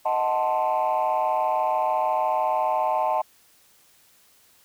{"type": "chord", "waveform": "sine", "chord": "D# diminished seventh", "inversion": "none", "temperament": "equal with one note detuned", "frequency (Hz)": [625.9, 740, 880, 1046.5], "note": ["D#5", "F#5", "A5", "C6"], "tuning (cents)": [10, 0, 0, 0], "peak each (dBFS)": [-25, -25, -23, -28], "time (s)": [0.05, 3.22], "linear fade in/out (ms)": 10, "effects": ["tanh soft clip ceiling -15 dBFS", "white hiss -58 dBFS RMS until 4.64 s"]}